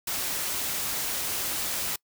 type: noise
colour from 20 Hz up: white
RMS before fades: -30 dBFS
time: 0.07-1.96 s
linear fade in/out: 5 ms
effects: noise-tail reverb RT60 0.1 s tail -25 dB re dry